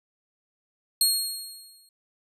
20% pulse tone with exponential decay, 4278 Hz, C8, 38 cents sharp, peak -11 dBFS, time 1.01-1.89 s, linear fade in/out 2 ms, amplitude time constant 190 ms, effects resampled to 32000 Hz

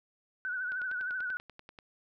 sine tone with vibrato, 1491 Hz, F#6, 13 cents sharp, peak -32 dBFS, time 0.45-1.37 s, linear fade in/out 0 ms, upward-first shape triangle, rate 13 Hz, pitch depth 72 cents each way
click train, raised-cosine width 0.3 ms, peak -32 dBFS, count 12, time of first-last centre 0.72-1.788 s, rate 10.3 Hz
effects none

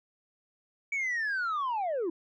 sine linear sweep, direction down, 2285 to 311.1 Hz, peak -26 dBFS, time 0.92-2.1 s, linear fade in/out 5 ms, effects tanh soft clip ceiling -27 dBFS

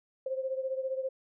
sine beating tone pair, 523.3 / 538.3 Hz, C5 / C5, 0 / +49 cents, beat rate 15 Hz, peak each -32 / -37 dBFS, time 0.26-1.09 s, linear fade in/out 5 ms, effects none

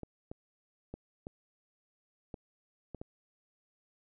clicks, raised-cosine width 2 ms, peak -28 dBFS, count 7, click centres 0.033 / 0.315 / 0.94 / 1.269 / 2.342 / 2.947 / 3.015 s, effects none

